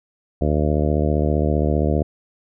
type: harmonic tone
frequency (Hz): 75.2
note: D2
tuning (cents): +42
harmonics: 1 / 2 / 3 / 4 / 5 / 6 / 7 / 8 / 9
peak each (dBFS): -20 / -23 / -25 / -26 / -27 / -28 / -28 / -29 / -30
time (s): 0.41-2.03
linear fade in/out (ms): 5
effects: none